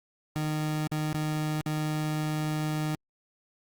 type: tone with dropouts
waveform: 30% pulse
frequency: 153.5 Hz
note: D#3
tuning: 23 cents flat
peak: -25 dBFS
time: 0.36-2.95 s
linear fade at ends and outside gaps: 0 ms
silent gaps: 0.872-0.917 / 1.129-1.144 / 1.611-1.661 s
effects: Opus 48 kbps